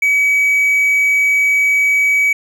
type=tone with hard clipping; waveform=triangle; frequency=2275 Hz; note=C#7; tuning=44 cents sharp; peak=-11 dBFS; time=0.02-2.33 s; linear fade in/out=5 ms; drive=5 dB; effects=none